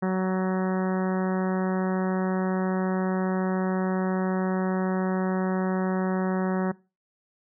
harmonic tone, 186.9 Hz, F#3, 18 cents sharp, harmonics 1 / 2 / 3 / 4 / 5 / 6 / 7 / 8 / 9 / 10, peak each -24 / -30 / -34 / -36 / -38 / -40 / -41 / -42 / -43 / -44 dBFS, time 0.02-6.72 s, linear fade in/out 10 ms, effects noise-tail reverb RT60 0.3 s tail -22 dB re dry

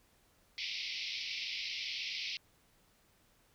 pink band-pass noise, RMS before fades -40 dBFS, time 0.58-2.37 s, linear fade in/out 0 ms, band 2100 to 5500 Hz, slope 96 dB/octave, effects pink hiss -69 dBFS RMS until 3.54 s

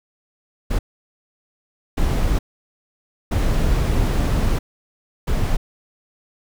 brown noise bursts at uneven times, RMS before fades -18 dBFS, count 4, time 0.7-0.79 / 1.97-2.39 / 3.31-4.59 / 5.27-5.57 s, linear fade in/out 10 ms, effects none

